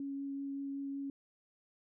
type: tone with vibrato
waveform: sine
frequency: 277.2 Hz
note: C#4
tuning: in tune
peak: -37 dBFS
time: 0-1.1 s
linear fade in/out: 2 ms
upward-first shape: triangle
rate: 5.3 Hz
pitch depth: 9 cents each way
effects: none

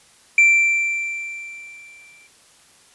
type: tone with exponential decay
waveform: triangle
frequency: 2349 Hz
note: D7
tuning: in tune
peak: -7 dBFS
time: 0.38-2.27 s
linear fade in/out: 2 ms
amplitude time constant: 410 ms
effects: white hiss -52 dBFS RMS until 2.94 s + resampled to 24000 Hz

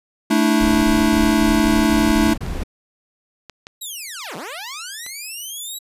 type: chord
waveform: square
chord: A suspended fourth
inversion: none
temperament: equal with one note detuned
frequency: 220 / 293.7 / 325.8 Hz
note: A3 / D4 / E4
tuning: 0 / 0 / -20 cents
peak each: -18 / -19 / -20 dBFS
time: 0.3-2.34 s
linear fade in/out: 10 ms
type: noise bursts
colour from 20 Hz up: brown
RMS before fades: -25 dBFS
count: 8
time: 0.6-2.636 s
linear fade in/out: 5 ms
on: 230 ms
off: 28 ms
type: clicks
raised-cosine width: 0.2 ms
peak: -19 dBFS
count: 4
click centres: 2.464 / 3.497 / 3.669 / 5.064 s
type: linear two-way sweep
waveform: 10% pulse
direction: down then up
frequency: 3926 to 138.3 to 3926 Hz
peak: -21 dBFS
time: 3.81-5.79 s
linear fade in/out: 10 ms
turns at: 4.36 s
effects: resampled to 32000 Hz

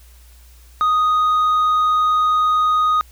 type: tone with tanh clipping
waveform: sine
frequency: 1244.5 Hz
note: D#6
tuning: in tune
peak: -14 dBFS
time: 0.81-3.01 s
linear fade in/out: 0 ms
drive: 3 dB
effects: added 60 Hz sine -43 dBFS peak until 3.11 s + white hiss -52 dBFS RMS until 3.11 s

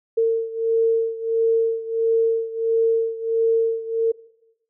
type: beating tone pair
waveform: sine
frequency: 453.5 / 455 Hz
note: A#4 / A#4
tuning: -48 / -42 cents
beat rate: 1.5 Hz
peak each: -19 / -22 dBFS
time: 0.17-4.12 s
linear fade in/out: 10 ms
effects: noise-tail reverb RT60 0.9 s tail -21 dB re dry

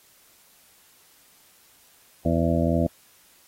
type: harmonic tone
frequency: 83.3 Hz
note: E2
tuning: 19 cents sharp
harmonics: 1 / 2 / 3 / 4 / 6 / 7 / 8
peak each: -26 / -25 / -25 / -29 / -31 / -28 / -29 dBFS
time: 2.25-2.87 s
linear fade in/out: 5 ms
effects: white hiss -57 dBFS RMS until 3.47 s + AAC 48 kbps

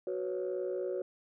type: chord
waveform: sine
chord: F# suspended fourth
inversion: none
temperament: equal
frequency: 370 / 493.9 / 554.4 Hz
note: F#4 / B4 / C#5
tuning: 0 / 0 / 0 cents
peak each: -34 / -38 / -37 dBFS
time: 0.07-1.02 s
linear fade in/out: 2 ms
effects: tanh soft clip ceiling -26 dBFS

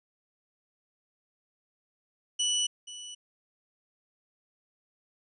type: tone with echo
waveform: 25% pulse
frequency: 2960 Hz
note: F#7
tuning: in tune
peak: -22 dBFS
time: 2.39-2.67 s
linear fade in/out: 10 ms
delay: 480 ms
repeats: 1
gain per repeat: -15 dB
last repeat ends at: 3.15 s
effects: resampled to 24000 Hz

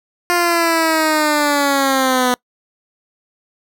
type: linear sweep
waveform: 10% pulse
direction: down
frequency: 352.5 to 246.9 Hz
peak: -5 dBFS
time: 0.3-2.34 s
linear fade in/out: 0 ms
effects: noise-tail reverb RT60 0.1 s tail -25 dB re dry

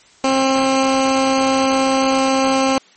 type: tone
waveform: 15% pulse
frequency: 266.4 Hz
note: C4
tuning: 31 cents sharp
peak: -7 dBFS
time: 0.24-2.78 s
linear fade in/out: 2 ms
effects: white hiss -49 dBFS RMS until 2.96 s + MP3 32 kbps

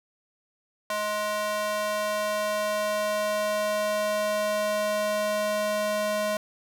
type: tone with high-pass filter sweep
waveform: square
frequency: 210 Hz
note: G#3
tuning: 19 cents sharp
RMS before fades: -27 dBFS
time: 0.9-6.37 s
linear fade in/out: 2 ms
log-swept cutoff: 790 to 500 Hz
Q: 2
effects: none

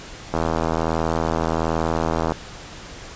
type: click train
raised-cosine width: 1 ms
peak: -7 dBFS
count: 162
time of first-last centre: 0.34-2.32 s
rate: 81.3 Hz
effects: pink hiss -38 dBFS RMS until 3.15 s + resampled to 16000 Hz

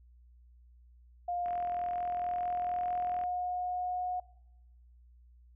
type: tone with pitch glide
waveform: sine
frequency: 706 to 725.8 Hz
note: F5 to F#5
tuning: +19 to -34 cents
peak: -31 dBFS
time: 1.28-4.2 s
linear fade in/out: 5 ms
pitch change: +47 cents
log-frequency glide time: 1.46-4.05 s
type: click train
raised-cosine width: 0.5 ms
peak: -33 dBFS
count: 76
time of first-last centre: 1.46-3.237 s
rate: 42.2 Hz
effects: noise-tail reverb RT60 0.9 s tail -21 dB re dry + added 60 Hz sine -56 dBFS peak until 5.55 s

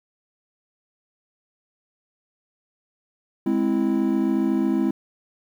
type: chord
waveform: triangle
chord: Ab augmented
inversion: none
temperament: equal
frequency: 207.7 / 261.6 / 329.6 Hz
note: Ab3 / C4 / E4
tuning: 0 / 0 / 0 cents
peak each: -22 / -21 / -21 dBFS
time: 3.46-4.91 s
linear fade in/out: 5 ms
effects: 9-bit

